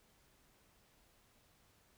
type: silence
effects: pink hiss -70 dBFS RMS until 1.97 s